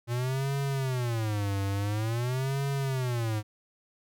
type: tone with vibrato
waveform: square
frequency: 117 Hz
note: A#2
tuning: 7 cents sharp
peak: -28 dBFS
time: 0.07-3.43 s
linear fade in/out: 50 ms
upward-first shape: sine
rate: 0.48 Hz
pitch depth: 300 cents each way
effects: none